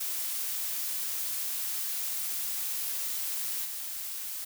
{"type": "noise with level steps", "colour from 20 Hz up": "blue", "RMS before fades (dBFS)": [-33, -37], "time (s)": [0, 4.45], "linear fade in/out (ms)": 10, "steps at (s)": 3.64, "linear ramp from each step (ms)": 20, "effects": []}